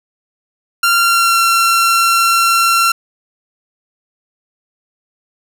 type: tone with pitch glide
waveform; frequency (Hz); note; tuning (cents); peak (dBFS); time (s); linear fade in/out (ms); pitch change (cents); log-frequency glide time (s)
sawtooth; 1383 to 1361.6; F6 to F6; -17 to -44; -6; 0.83-2.92; 5; -27; 0.96-1.4
effects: none